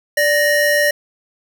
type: tone pair together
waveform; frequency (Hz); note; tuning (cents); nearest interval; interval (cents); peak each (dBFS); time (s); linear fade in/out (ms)
square; 585.8 / 1864; D5 / A#6; -5 / -1; octave + minor sixth; 2004; -16; 0.17-0.91; 5
effects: none